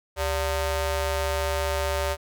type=ring-modulated tone; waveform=sawtooth; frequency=324.9 Hz; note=E4; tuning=25 cents flat; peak=-17 dBFS; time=0.16-2.17 s; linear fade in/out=50 ms; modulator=254 Hz; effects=none